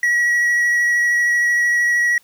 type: tone with vibrato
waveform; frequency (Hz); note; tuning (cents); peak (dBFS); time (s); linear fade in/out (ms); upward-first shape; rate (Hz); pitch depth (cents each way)
triangle; 1920; B6; -49; -12; 0.03-2.18; 2; sine; 13; 13
effects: white hiss -55 dBFS RMS until 2.23 s